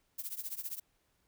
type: noise with tremolo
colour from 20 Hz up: violet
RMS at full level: -37 dBFS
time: 0.18-0.8 s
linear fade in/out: 10 ms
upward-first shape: triangle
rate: 15 Hz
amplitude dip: 95%
effects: pink hiss -75 dBFS RMS until 1.27 s